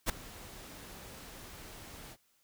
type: noise with ADSR envelope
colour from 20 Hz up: pink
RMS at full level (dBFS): -28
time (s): 0.06-2.17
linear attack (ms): 35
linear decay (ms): 6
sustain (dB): -21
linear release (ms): 54
effects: white hiss -72 dBFS RMS until 2.43 s